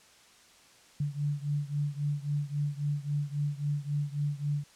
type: beating tone pair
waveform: sine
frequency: 144.2 / 147.9 Hz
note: D3 / D3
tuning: -31 / +13 cents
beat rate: 3.7 Hz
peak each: -31 / -33 dBFS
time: 1-4.64 s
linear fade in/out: 5 ms
effects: white hiss -58 dBFS RMS until 4.75 s + low-pass 8000 Hz 12 dB/octave